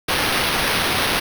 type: noise with sample-and-hold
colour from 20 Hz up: blue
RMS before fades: -20 dBFS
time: 0.08-1.2 s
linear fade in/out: 10 ms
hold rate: 7350 Hz
effects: none